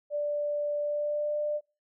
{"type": "tone with pitch glide", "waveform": "sine", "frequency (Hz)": [587.3, 595.5], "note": ["D5", "D5"], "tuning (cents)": [0, 24], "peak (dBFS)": -27, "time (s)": [0.1, 1.61], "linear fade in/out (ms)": 50, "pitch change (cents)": 24, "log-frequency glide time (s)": [0.8, 1.37], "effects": ["noise-tail reverb RT60 0.4 s tail -26 dB re dry"]}